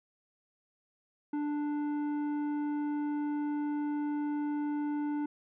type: tone with tanh clipping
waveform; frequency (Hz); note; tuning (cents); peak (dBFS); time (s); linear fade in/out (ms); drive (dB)
sine; 294.5; D4; +5; -32; 1.33-5.26; 5; 10
effects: none